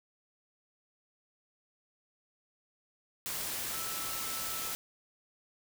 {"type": "tone in noise", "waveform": "sine", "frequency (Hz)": 1318.5, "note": "E6", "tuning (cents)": 0, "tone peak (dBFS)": -45, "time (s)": [3.73, 4.73], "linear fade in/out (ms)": 0, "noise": "white", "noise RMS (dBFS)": -37, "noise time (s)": [3.26, 4.75], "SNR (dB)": -11, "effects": []}